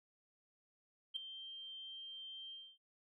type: tone with ADSR envelope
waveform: sine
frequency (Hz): 3151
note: G7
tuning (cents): +8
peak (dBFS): -34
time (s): 1.14-2.78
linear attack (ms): 24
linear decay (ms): 4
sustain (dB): -13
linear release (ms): 260
effects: tanh soft clip ceiling -30 dBFS